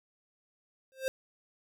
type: tone with exponential growth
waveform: square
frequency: 528 Hz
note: C5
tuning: 16 cents sharp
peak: -26 dBFS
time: 0.92-1.08 s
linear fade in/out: 0 ms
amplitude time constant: 34 ms
effects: none